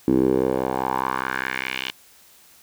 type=tone with band-pass filter sweep; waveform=10% pulse; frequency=64.9 Hz; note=C2; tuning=13 cents flat; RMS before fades=-23 dBFS; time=0.08-1.91 s; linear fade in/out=0 ms; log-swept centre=300 to 3100 Hz; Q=3; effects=white hiss -52 dBFS RMS until 2.62 s